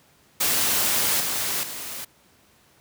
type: noise with level steps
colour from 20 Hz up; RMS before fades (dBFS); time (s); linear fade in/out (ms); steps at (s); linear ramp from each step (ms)
white; -22 / -26 / -34; 0.4-2.05; 10; 1.2 / 1.63; 5
effects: pink hiss -58 dBFS RMS until 2.8 s + high-pass 80 Hz 12 dB/octave